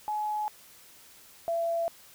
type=tone pair in turn; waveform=sine; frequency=847 / 672.3 Hz; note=G#5 / E5; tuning=+34 / +34 cents; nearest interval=major third; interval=400 cents; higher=first; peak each=-28 / -26 dBFS; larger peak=second; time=0.08-0.48 / 1.48-1.88 s; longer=neither; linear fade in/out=0 ms; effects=white hiss -54 dBFS RMS until 2.14 s

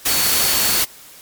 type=tone in noise; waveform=sine; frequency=4435 Hz; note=C#8; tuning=in tune; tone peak=-24 dBFS; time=0.08-0.82 s; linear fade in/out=10 ms; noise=white; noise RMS=-17 dBFS; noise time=0.05-0.85 s; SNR=-10 dB; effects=white hiss -42 dBFS RMS until 1.21 s + MP3 96 kbps

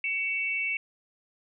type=tone pair together; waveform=sine; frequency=2245 / 2670 Hz; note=C#7 / E7; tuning=+21 / +22 cents; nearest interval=minor third; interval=301 cents; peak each=-29 / -30 dBFS; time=0.04-0.77 s; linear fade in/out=2 ms; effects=none

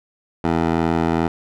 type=tone with band-pass filter; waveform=15% pulse; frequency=82.41 Hz; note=E2; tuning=in tune; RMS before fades=-19 dBFS; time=0.44-1.28 s; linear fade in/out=5 ms; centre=570 Hz; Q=0.68; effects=none

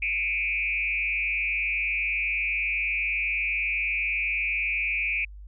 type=tone with frequency modulation; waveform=sine; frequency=2400 Hz; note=D7; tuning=37 cents sharp; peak=-24 dBFS; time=0.02-5.25 s; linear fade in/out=5 ms; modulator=164 Hz; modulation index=1.1; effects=added 50 Hz sine -40 dBFS peak until 5.47 s

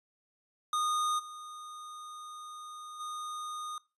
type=tone with level steps; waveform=square; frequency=1230 Hz; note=D#6; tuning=20 cents flat; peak=-29 / -44 / -38 dBFS; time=0.73-3.78 s; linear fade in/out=2 ms; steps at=1.18 / 2.99 s; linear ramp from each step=20 ms; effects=noise-tail reverb RT60 0.3 s tail -21 dB re dry + resampled to 24000 Hz

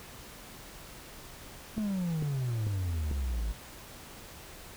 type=exponential sweep; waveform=triangle; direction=down; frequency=223.1 to 50.9 Hz; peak=-27 dBFS; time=1.76-3.53 s; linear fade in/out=20 ms
type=click train; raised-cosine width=3 ms; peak=-25 dBFS; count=4; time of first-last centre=1.78-3.113 s; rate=2.25 Hz
effects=pink hiss -48 dBFS RMS until 4.76 s

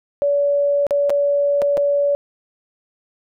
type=tone with dropouts; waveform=sine; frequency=571 Hz; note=D5; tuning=49 cents flat; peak=-14 dBFS; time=0.22-2.15 s; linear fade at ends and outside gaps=0 ms; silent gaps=0.867-0.908 / 1.096-1.103 / 1.618-1.622 / 1.771-1.777 s; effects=none

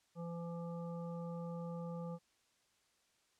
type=harmonic tone; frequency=169.8 Hz; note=F3; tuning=48 cents flat; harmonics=1 / 3 / 5 / 7; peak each=-42 / -47 / -55 / -56 dBFS; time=0.15-2.19 s; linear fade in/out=50 ms; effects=white hiss -75 dBFS RMS until 3.39 s + low-pass 8000 Hz 12 dB/octave

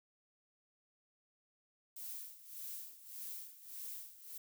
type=noise with tremolo; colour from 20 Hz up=violet; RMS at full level=-45 dBFS; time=1.96-4.38 s; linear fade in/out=5 ms; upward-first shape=sine; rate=1.7 Hz; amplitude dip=80%; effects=none

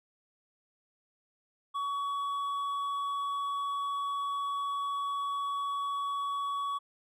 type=tone with hard clipping; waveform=triangle; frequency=1127 Hz; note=C#6; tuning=28 cents sharp; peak=-32 dBFS; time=1.74-6.79 s; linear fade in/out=20 ms; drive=8 dB; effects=none

